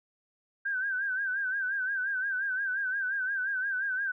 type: tone with vibrato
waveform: sine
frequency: 1561 Hz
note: G6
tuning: 8 cents flat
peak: -28 dBFS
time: 0.65-4.12 s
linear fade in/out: 10 ms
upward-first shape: sine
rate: 5.7 Hz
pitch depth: 82 cents each way
effects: none